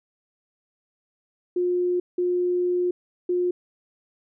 sine tone bursts at uneven times, 357 Hz, F4, 38 cents sharp, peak -20 dBFS, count 3, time 1.56-2 / 2.18-2.91 / 3.29-3.51 s, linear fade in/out 5 ms, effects none

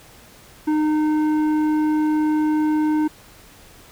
sine tone with tanh clipping, 306.4 Hz, D#4, 27 cents flat, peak -18 dBFS, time 0.67-3.08 s, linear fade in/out 10 ms, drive 10 dB, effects pink hiss -47 dBFS RMS until 3.91 s

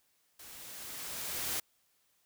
white noise with level ramp, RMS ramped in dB -51 to -34 dBFS, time 0.39-1.6 s, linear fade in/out 5 ms, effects white hiss -73 dBFS RMS until 2.25 s

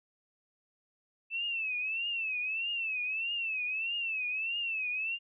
sine tone with vibrato, 2637 Hz, E7, in tune, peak -31 dBFS, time 1.3-5.19 s, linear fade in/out 50 ms, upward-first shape triangle, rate 1.6 Hz, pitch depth 140 cents each way, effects none

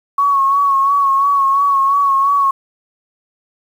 sine tone with vibrato, 1108.7 Hz, C#6, in tune, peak -10 dBFS, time 0.18-2.51 s, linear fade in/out 5 ms, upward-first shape sine, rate 2.9 Hz, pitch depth 39 cents each way, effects 7-bit

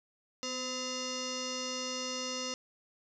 sine tone with frequency modulation, 2812 Hz, F7, 11 cents sharp, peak -34 dBFS, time 0.43-2.54 s, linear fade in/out 0 ms, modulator 766 Hz, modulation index 4.4, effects none

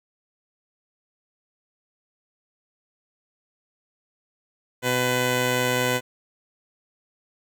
10% pulse tone pair together, 125.25 / 501 Hz, B2 / B4, +25 / +25 cents, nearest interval 2 octaves, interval 2400 cents, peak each -16 dBFS, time 4.82-6.01 s, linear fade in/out 50 ms, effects none

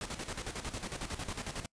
pink noise with tremolo, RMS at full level -38 dBFS, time 0.01-1.66 s, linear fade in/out 2 ms, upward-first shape square, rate 11 Hz, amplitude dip 65%, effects noise-tail reverb RT60 0.1 s tail -26 dB re dry + resampled to 22050 Hz

